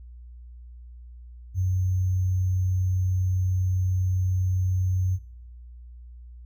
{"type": "tone with sample-and-hold", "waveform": "sine", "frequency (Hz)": 92.5, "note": "F#2", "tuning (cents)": 0, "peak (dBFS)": -21, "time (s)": [1.54, 5.19], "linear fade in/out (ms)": 50, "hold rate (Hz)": 6300, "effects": ["noise-tail reverb RT60 0.8 s tail -22 dB re dry", "added 60 Hz sine -41 dBFS peak until 6.45 s"]}